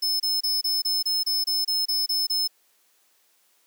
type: tone bursts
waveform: 45% pulse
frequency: 5220 Hz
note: E8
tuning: 18 cents flat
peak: -22 dBFS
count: 12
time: 0.02-2.477 s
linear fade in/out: 10 ms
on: 180 ms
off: 27 ms
effects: white hiss -64 dBFS RMS until 3.66 s + high-pass 300 Hz 12 dB/octave